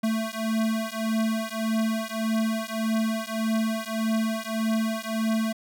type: beating tone pair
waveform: square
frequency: 220.9 / 222.6 Hz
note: A3 / A3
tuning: +7 / +20 cents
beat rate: 1.7 Hz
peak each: -28 dBFS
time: 0.03-5.53 s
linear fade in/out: 10 ms
effects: none